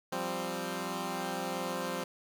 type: chord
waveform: 10% pulse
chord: F suspended second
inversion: none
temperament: equal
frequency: 174.61 / 196 / 261.6 Hz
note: F3 / G3 / C4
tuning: 0 / 0 / 0 cents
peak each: -30 dBFS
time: 0.12-2.04 s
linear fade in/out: 5 ms
effects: none

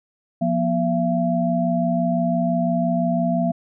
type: tone cluster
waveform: sine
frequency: 175 / 240.9 / 676 Hz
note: F3 / B3 / E5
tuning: +4 / -43 / +43 cents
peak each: -22 dBFS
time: 0.41-3.52 s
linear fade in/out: 10 ms
effects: none

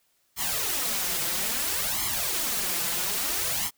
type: noise with flanger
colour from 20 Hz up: white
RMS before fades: -28 dBFS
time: 0.36-3.71 s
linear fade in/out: 50 ms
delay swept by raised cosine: 0.94 to 5.94 ms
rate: 0.6 Hz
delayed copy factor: +0.8
effects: white hiss -69 dBFS RMS until 3.77 s

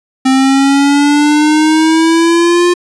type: exponential sweep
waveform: square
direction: up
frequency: 261.6 to 354.4 Hz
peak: -7 dBFS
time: 0.25-2.74 s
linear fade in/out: 10 ms
effects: resampled to 22050 Hz

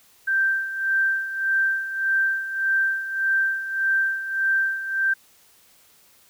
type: tone with tremolo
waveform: sine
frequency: 1568 Hz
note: G6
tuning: in tune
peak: -17 dBFS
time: 0.27-5.14 s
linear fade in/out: 10 ms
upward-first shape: sine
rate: 1.7 Hz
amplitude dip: 70%
effects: white hiss -56 dBFS RMS until 6.29 s

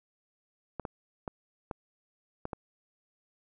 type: clicks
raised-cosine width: 1 ms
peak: -21 dBFS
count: 6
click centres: 0.797 / 0.852 / 1.278 / 1.712 / 2.454 / 2.532 s
effects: none

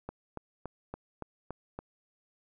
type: click train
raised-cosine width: 1 ms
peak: -24 dBFS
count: 7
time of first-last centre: 0.09-1.79 s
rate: 3.53 Hz
effects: none

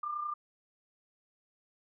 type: tone with amplitude modulation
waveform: sine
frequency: 1197 Hz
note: D6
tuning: 33 cents sharp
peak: -31 dBFS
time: 0.03-0.34 s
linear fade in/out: 5 ms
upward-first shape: sine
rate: 31.3 Hz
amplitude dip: 55%
effects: none

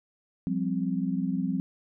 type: chord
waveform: sine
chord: F suspended second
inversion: none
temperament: equal with one note detuned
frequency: 176.54 / 196 / 261.6 Hz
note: F3 / G3 / C4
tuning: +19 / 0 / 0 cents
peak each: -30 dBFS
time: 0.47-1.6 s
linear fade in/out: 0 ms
effects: none

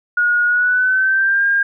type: tone with pitch glide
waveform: sine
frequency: 1443 to 1610.4 Hz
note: F#6 to G6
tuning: -44 to +46 cents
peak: -12 dBFS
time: 0.17-1.63 s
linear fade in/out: 5 ms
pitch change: +190 cents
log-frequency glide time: 0.46-1.45 s
effects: none

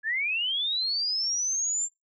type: linear sweep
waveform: sine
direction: up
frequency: 1671 to 7390 Hz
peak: -25 dBFS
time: 0.03-1.89 s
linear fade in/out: 50 ms
effects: noise-tail reverb RT60 0.2 s tail -26 dB re dry

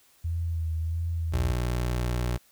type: tone with vibrato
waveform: sine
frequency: 82.41 Hz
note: E2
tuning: in tune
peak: -26 dBFS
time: 0.24-1.52 s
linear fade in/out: 10 ms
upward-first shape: sine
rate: 1.5 Hz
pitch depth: 40 cents each way
type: tone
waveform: 25% pulse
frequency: 60.7 Hz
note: B1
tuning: 29 cents flat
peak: -22 dBFS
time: 1.32-2.38 s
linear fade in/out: 20 ms
effects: white hiss -61 dBFS RMS until 2.51 s

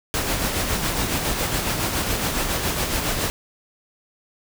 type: noise with tremolo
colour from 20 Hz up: pink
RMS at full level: -22 dBFS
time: 0.14-3.3 s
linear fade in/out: 0 ms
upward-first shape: sine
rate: 7.2 Hz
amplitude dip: 40%
effects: none

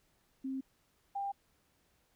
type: tone pair in turn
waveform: sine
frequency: 265.7 / 796.2 Hz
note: C4 / G5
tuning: +27 / +27 cents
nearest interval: octave + perfect fifth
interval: 1900 cents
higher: second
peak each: -35 / -34 dBFS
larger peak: second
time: 0.44-0.61 / 1.15-1.32 s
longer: neither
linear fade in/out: 10 ms
effects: pink hiss -73 dBFS RMS until 2.15 s

